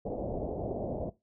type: low-pass noise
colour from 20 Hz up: white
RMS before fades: -35 dBFS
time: 0.05-1.1 s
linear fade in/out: 10 ms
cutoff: 690 Hz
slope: 48 dB/octave
effects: noise-tail reverb RT60 0.2 s tail -17 dB re dry